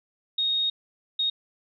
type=tone bursts at uneven times; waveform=sine; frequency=3729 Hz; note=A#7; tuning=in tune; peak=-22 dBFS; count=2; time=0.38-0.7 / 1.19-1.3 s; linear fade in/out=5 ms; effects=none